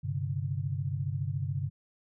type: chord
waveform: sine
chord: G suspended fourth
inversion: none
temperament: equal with one note detuned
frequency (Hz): 98 / 130.81 / 145.06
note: G2 / C3 / D3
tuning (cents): 0 / 0 / -21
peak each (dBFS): -34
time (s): 0.03-1.7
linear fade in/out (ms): 20
effects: none